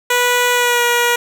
10% pulse tone with pitch glide, 490 to 479.4 Hz, B4 to A#4, -14 to +48 cents, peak -4 dBFS, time 0.1-1.16 s, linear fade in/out 5 ms, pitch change -38 cents, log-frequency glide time 0.53-0.83 s, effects none

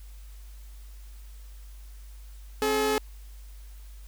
sawtooth tone pair together, 267.8 / 427.7 Hz, C4 / A4, +40 / -49 cents, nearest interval minor sixth, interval 811 cents, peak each -27 / -20 dBFS, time 2.62-2.98 s, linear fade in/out 0 ms, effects added 50 Hz sine -42 dBFS peak until 4.07 s + white hiss -58 dBFS RMS until 4.07 s

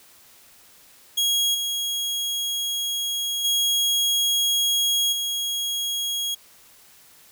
sawtooth tone with level steps, 3300 Hz, G#7, 12 cents flat, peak -16 / -21 / -16 / -21 dBFS, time 1.17-6.35 s, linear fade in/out 10 ms, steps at 1.54 / 3.44 / 5.12 s, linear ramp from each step 10 ms, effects white hiss -52 dBFS RMS until 7.31 s

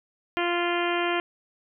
harmonic tone, 347.7 Hz, F4, 8 cents flat, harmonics 1 / 2 / 3 / 4 / 5 / 6 / 7 / 8 / 9, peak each -27 / -30 / -32 / -33 / -34 / -35 / -35 / -36 / -37 dBFS, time 0.37-1.2 s, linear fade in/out 0 ms, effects none

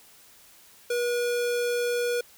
square tone, 482.4 Hz, B4, 41 cents flat, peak -25 dBFS, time 0.9-2.21 s, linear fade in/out 5 ms, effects white hiss -54 dBFS RMS until 2.37 s

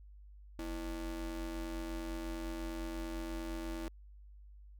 square ring-modulated tone, 141.7 Hz, C#3, 38 cents sharp, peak -36 dBFS, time 0.59-3.88 s, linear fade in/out 0 ms, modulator 186 Hz, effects added 50 Hz sine -52 dBFS peak until 4.79 s

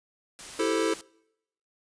white noise, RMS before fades -42 dBFS, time 0.39-1.01 s, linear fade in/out 0 ms
square chord, A minor seventh, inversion second, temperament equal, 329.6 / 392 / 440 / 523.3 Hz, E4 / G4 / A4 / C5, 0 / 0 / 0 / 0 cents, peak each -29 / -33 / -28 / -34 dBFS, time 0.59-0.94 s, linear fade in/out 5 ms
effects noise-tail reverb RT60 0.8 s tail -25 dB re dry + resampled to 22050 Hz

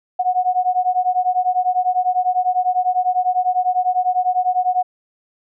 sine beating tone pair, 727 / 737 Hz, F#5 / F#5, -31 / -7 cents, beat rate 10 Hz, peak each -18 dBFS, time 0.19-4.83 s, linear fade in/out 10 ms, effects none

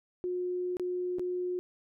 sine tone with dropouts, 360.3 Hz, F#4, 46 cents flat, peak -30 dBFS, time 0.24-1.59 s, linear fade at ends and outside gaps 0 ms, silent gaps 0.769-0.797 / 1.185-1.195 s, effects none

